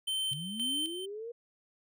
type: tone with tremolo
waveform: square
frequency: 3096 Hz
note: G7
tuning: 22 cents flat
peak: -31 dBFS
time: 0.07-1.06 s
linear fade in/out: 10 ms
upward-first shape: square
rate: 1.9 Hz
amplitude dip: 65%
type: linear sweep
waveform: sine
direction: up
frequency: 130.81 to 479.7 Hz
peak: -38 dBFS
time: 0.31-1.32 s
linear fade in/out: 10 ms
effects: none